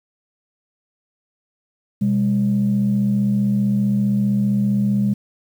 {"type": "tone pair together", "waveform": "sine", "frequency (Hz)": [127.16, 202.5], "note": ["C3", "G#3"], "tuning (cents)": [-49, -43], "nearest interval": "minor sixth", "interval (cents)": 806, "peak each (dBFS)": [-21, -15], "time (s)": [2.01, 5.14], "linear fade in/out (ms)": 10, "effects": ["tanh soft clip ceiling -10 dBFS", "8-bit"]}